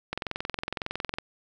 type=click train; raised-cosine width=0.3 ms; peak=-14 dBFS; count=24; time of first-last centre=0.13-1.185 s; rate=21.8 Hz; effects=none